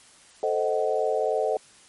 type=chord; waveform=sine; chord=A diminished seventh; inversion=none; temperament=equal with one note detuned; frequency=440 / 523.3 / 622.3 / 749 Hz; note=A4 / C5 / Eb5 / Gb5; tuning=0 / 0 / 0 / +21 cents; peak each=-26 / -28 / -27 / -29 dBFS; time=0.43-1.57 s; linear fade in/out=2 ms; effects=white hiss -53 dBFS RMS until 1.88 s + MP3 48 kbps